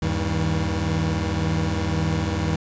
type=tone cluster; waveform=25% pulse; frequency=79.3 / 99.2 / 160.5 Hz; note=D#2 / G2 / E3; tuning=+33 / +21 / -46 cents; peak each=-22 dBFS; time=0.02-2.56 s; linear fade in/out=5 ms; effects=resampled to 16000 Hz